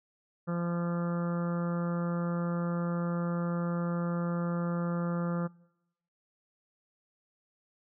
harmonic tone, 172.1 Hz, F3, 25 cents flat, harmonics 1 / 2 / 3 / 4 / 5 / 6 / 7 / 8 / 9 / 10, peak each -30 / -42 / -38 / -50 / -49 / -50 / -43 / -45 / -55 / -55 dBFS, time 0.47-5.48 s, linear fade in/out 20 ms, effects noise-tail reverb RT60 0.9 s tail -24 dB re dry

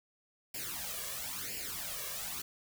white noise with flanger, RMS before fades -40 dBFS, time 0.54-2.42 s, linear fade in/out 5 ms, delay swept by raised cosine 0.4 to 1.8 ms, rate 0.99 Hz, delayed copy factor +0.8, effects none

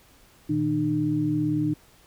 sine tone cluster, 117.3 / 155.2 / 302.5 Hz, A#2 / D#3 / D#4, +11 / -4 / -49 cents, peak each -31 / -28 / -23 dBFS, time 0.49-1.74 s, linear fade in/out 10 ms, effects pink hiss -56 dBFS RMS until 2.06 s

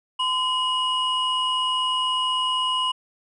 triangle tone pair together, 1022 / 2891 Hz, C6 / F#7, -41 / -41 cents, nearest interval octave + tritone, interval 1800 cents, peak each -22 dBFS, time 0.19-2.92 s, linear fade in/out 10 ms, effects resampled to 24000 Hz

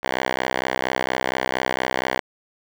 5% pulse tone with band-pass filter, 64.3 Hz, C2, 30 cents flat, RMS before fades -24 dBFS, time 0.03-2.2 s, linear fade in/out 5 ms, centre 1500 Hz, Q 0.79, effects none

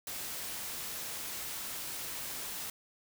white noise, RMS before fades -40 dBFS, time 0.07-2.7 s, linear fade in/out 2 ms, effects none

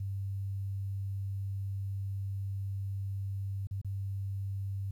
sine tone with dropouts, 98 Hz, G2, in tune, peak -33 dBFS, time 0-4.91 s, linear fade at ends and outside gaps 5 ms, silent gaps 3.671-3.71 / 3.815-3.846 s, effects 11-bit

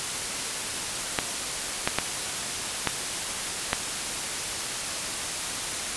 clicks, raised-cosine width 0.3 ms, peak -5 dBFS, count 5, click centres 1.188 / 1.875 / 1.986 / 2.873 / 3.731 s, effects white hiss -30 dBFS RMS until 5.96 s + resampled to 24000 Hz

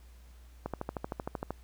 click train, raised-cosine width 1 ms, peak -20 dBFS, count 12, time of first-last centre 0.66-1.506 s, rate 13 Hz, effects added 60 Hz sine -51 dBFS peak until 1.63 s + pink hiss -64 dBFS RMS until 1.63 s

